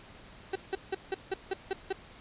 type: tone bursts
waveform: 35% pulse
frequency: 383.4 Hz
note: G4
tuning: 38 cents flat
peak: -27 dBFS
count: 8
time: 0.53-1.928 s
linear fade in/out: 5 ms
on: 26 ms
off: 170 ms
effects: pink hiss -52 dBFS RMS until 2.2 s + resampled to 8000 Hz